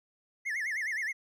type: tone with vibrato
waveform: triangle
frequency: 1928 Hz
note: B6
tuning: 42 cents flat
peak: -29 dBFS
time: 0.45-1.13 s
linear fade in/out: 20 ms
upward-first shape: sine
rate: 9.6 Hz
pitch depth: 210 cents each way
effects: none